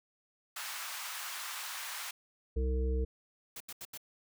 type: high-pass noise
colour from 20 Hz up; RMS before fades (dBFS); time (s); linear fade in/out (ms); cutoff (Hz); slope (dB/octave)
pink; -41; 0.56-2.11; 5; 950; 24
type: harmonic tone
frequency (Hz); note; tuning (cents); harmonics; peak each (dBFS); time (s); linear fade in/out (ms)
64.6; C2; -21; 1 / 3 / 5 / 7; -29 / -44 / -45 / -38; 2.56-3.05; 10
type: noise bursts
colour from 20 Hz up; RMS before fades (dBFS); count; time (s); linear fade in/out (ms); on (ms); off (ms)
white; -44; 4; 3.56-3.976; 5; 44; 80
effects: none